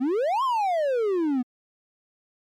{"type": "exponential two-way sweep", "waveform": "triangle", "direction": "up then down", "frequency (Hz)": [239.5, 1100, 239.5], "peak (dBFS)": -19, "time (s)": [0, 1.43], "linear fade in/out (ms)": 20, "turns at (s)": 0.43, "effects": ["MP3 96 kbps"]}